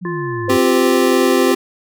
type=exponential sweep; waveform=sine; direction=down; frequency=185 to 92.5 Hz; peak=-24 dBFS; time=0.01-0.58 s; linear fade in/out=20 ms
type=harmonic tone; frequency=349.2 Hz; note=F4; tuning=in tune; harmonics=1 / 3 / 5; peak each=-22 / -27 / -29 dBFS; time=0.05-0.54 s; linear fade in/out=2 ms
type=tone with tremolo; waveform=sine; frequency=510 Hz; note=C5; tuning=44 cents flat; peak=-17 dBFS; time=0.48-1.52 s; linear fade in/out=5 ms; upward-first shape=triangle; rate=11 Hz; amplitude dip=35%
type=chord; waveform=square; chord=C suspended fourth; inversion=none; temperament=equal; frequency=261.6 / 349.2 / 392 Hz; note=C4 / F4 / G4; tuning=0 / 0 / 0 cents; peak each=-17 dBFS; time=0.49-1.55 s; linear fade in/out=10 ms
effects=none